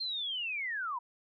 sine linear sweep, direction down, 4234 to 932.3 Hz, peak -33 dBFS, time 0-0.99 s, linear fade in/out 10 ms, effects none

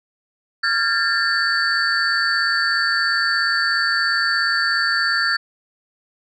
sine tone cluster, 1383 / 1624 / 1781 / 4524 Hz, F6 / G#6 / A6 / C#8, -17 / -39 / +21 / +34 cents, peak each -21 dBFS, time 0.63-5.37 s, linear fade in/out 10 ms, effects tanh soft clip ceiling -10 dBFS

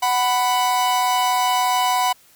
45% pulse tone pair together, 743.2 / 992 Hz, F#5 / B5, +7 / +7 cents, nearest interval perfect fourth, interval 500 cents, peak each -20 / -19 dBFS, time 0.02-2.13 s, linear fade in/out 10 ms, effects white hiss -53 dBFS RMS until 2.35 s

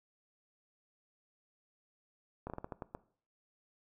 slowing click train, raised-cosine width 1 ms, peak -26 dBFS, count 8, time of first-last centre 2.47-2.949 s, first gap 29 ms, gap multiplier 1.28, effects noise-tail reverb RT60 0.5 s tail -19 dB re dry

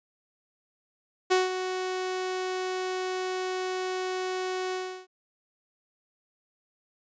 sawtooth tone with ADSR envelope, 370.7 Hz, F#4, 3 cents sharp, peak -15 dBFS, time 1.3-5.07 s, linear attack 19 ms, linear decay 170 ms, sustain -10 dB, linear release 340 ms, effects resampled to 16000 Hz

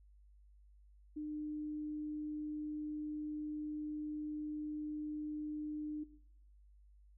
sine tone, 302 Hz, D4, 48 cents sharp, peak -39 dBFS, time 1.16-6.04 s, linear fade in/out 10 ms, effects noise-tail reverb RT60 0.7 s tail -17 dB re dry + added 50 Hz sine -60 dBFS peak until 7.17 s

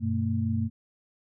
sine tone cluster, 95.7 / 121.2 / 225.5 Hz, G2 / B2 / A3, -41 / -32 / +43 cents, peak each -28 / -31 / -28 dBFS, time 0-0.7 s, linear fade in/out 50 ms, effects none

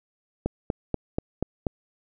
click train, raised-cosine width 2 ms, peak -11 dBFS, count 6, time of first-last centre 0.46-1.668 s, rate 4.14 Hz, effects none

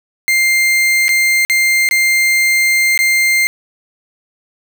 40% pulse tone with dropouts, 2100 Hz, C7, 6 cents sharp, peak -9 dBFS, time 0.28-3.47 s, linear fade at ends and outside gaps 0 ms, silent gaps 1.082-1.091 / 1.45-1.498 / 1.889-1.911 / 2.976-2.99 s, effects none

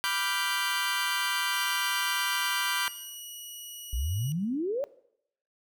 20% pulse chord, G dominant seventh, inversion first, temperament equal with one note detuned, 987.8 / 1174.7 / 1396.9 / 1563.5 Hz, B5 / D6 / F6 / G6, 0 / 0 / 0 / -5 cents, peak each -28 / -29 / -30 / -26 dBFS, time 0.04-2.88 s, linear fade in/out 0 ms
10% pulse tone with pitch glide, 2837 to 2915 Hz, F7 to F#7, +27 to -26 cents, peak -32 dBFS, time 1.53-4.32 s, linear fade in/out 0 ms, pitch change +47 cents, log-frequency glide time 2.43-3.09 s
sine exponential sweep, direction up, 55.1 to 588 Hz, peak -27 dBFS, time 3.93-4.84 s, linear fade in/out 0 ms
effects noise-tail reverb RT60 0.7 s tail -19 dB re dry

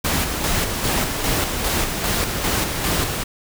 pink noise with tremolo, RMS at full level -20 dBFS, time 0.04-3.24 s, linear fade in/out 10 ms, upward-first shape square, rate 2.5 Hz, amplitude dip 40%, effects none

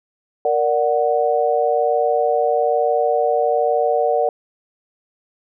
sine chord, Bb augmented, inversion none, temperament equal, 466.2 / 587.3 / 740 Hz, Bb4 / D5 / F#5, 0 / 0 / 0 cents, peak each -19 dBFS, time 0.45-4.29 s, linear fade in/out 2 ms, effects none

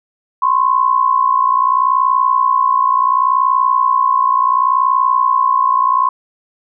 sine tone pair together, 1021.3 / 1082 Hz, C6 / C#6, -42 / -42 cents, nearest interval minor second, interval 100 cents, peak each -13 dBFS, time 0.42-6.09 s, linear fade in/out 5 ms, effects none

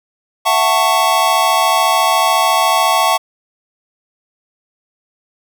square chord, F# minor seventh, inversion third, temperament just, 666 / 740 / 888 / 1110 Hz, E5 / F#5 / A5 / C#6, +18 / 0 / +16 / +2 cents, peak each -19 / -18 / -17 / -16 dBFS, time 0.45-3.18 s, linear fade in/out 20 ms, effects none

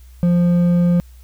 sine tone with hard clipping, 174.61 Hz, F3, in tune, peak -13 dBFS, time 0.23-1 s, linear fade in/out 0 ms, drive 5 dB, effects added 62 Hz sine -39 dBFS peak until 1.23 s + white hiss -55 dBFS RMS until 1.23 s

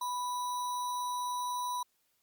sine tone with sample-and-hold, 987.8 Hz, B5, in tune, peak -32 dBFS, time 0.01-1.83 s, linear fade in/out 5 ms, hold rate 4900 Hz, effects white hiss -75 dBFS RMS until 2.22 s + Opus 48 kbps

